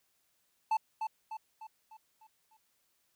triangle tone with echo, 879 Hz, A5, 2 cents flat, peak -24 dBFS, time 0.71-0.77 s, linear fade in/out 5 ms, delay 300 ms, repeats 6, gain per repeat -6 dB, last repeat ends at 2.57 s, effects white hiss -75 dBFS RMS until 3.15 s

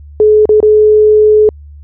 sine tone with dropouts, 426.5 Hz, G#4, 46 cents sharp, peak -3 dBFS, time 0.2-1.49 s, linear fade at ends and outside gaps 1 ms, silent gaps 0.455-0.492 / 0.603-0.628 s, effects added 73 Hz sine -30 dBFS peak until 1.83 s

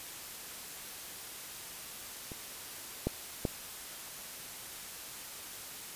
clicks, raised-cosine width 2 ms, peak -29 / -16 / -16 dBFS, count 3, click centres 2.318 / 3.07 / 3.452 s, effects white hiss -45 dBFS RMS until 5.95 s + resampled to 32000 Hz

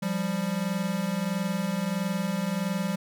square tone pair together, 174.61 / 196.13 Hz, F3 / G3, 0 / +1 cents, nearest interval major second, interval 201 cents, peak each -31 / -29 dBFS, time 0.02-2.96 s, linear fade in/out 10 ms, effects none

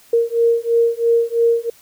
sine beating tone pair, 463.7 / 466.7 Hz, A#4 / A#4, -9 / +2 cents, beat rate 3 Hz, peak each -16 dBFS, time 0.13-1.7 s, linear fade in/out 5 ms, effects white hiss -49 dBFS RMS until 1.81 s

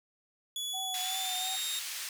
sawtooth tone with pitch glide, 3404 to 3712 Hz, G#7 to A#7, +42 to -8 cents, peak -31 dBFS, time 0.56-1.79 s, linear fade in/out 2 ms, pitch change +150 cents, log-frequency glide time 0.99-1.5 s
sine tone with vibrato, 750 Hz, F#5, 23 cents sharp, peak -39 dBFS, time 0.73-1.57 s, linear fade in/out 20 ms, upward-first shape triangle, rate 2.8 Hz, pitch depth 34 cents each way
pink band-pass noise, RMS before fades -39 dBFS, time 0.94-2.09 s, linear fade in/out 2 ms, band 2400 to 15000 Hz, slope 12 dB/octave
effects none

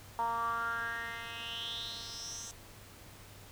10% pulse tone with band-pass filter sweep, 231.5 Hz, A#3, 12 cents flat, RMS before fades -38 dBFS, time 0.19-2.51 s, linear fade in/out 0 ms, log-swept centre 910 to 6900 Hz, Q 6.2, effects added 100 Hz sine -57 dBFS peak until 3.51 s + pink hiss -54 dBFS RMS until 3.51 s

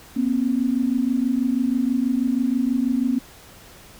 sine tone pair together, 240.2 / 266.4 Hz, B3 / C4, -48 / +31 cents, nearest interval major second, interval 179 cents, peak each -21 dBFS, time 0.16-3.19 s, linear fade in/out 10 ms, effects pink hiss -46 dBFS RMS until 3.99 s

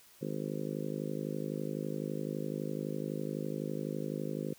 harmonic tone, 51.91 Hz, G#1, in tune, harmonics 3 / 4 / 5 / 6 / 7 / 8 / 9 / 10, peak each -40 / -41 / -42 / -43 / -43 / -44 / -45 / -45 dBFS, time 0.21-4.54 s, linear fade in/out 10 ms, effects white hiss -60 dBFS RMS until 4.58 s

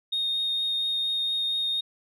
sine tone with vibrato, 3700 Hz, A#7, 14 cents flat, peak -23 dBFS, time 0.12-1.81 s, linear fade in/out 10 ms, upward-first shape triangle, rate 4.3 Hz, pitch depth 9 cents each way, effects tanh soft clip ceiling -21 dBFS

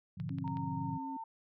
sine chord, G# diminished seventh, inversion none, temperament equal, 103.83 / 123.47 / 146.83 / 174.61 Hz, G#2 / B2 / D3 / F3, 0 / 0 / 0 / 0 cents, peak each -44 / -44 / -40 / -41 dBFS, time 0.17-0.98 s, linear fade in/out 10 ms
click train, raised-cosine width 0.3 ms, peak -36 dBFS, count 5, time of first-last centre 0.2-0.57 s, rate 10.8 Hz
sine tone with vibrato, 269 Hz, C4, 48 cents sharp, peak -40 dBFS, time 0.3-1.17 s, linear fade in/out 5 ms, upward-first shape triangle, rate 4.1 Hz, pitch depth 21 cents each way
sine tone with pitch glide, 924 to 901.3 Hz, A#5 to A5, -16 to +41 cents, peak -40 dBFS, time 0.44-1.24 s, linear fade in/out 5 ms, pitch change -43 cents, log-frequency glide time 0.77-1.04 s
effects none

